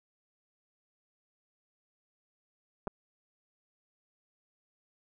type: clicks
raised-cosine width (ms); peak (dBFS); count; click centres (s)
1; -22; 2; 2.872 / 2.877
effects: none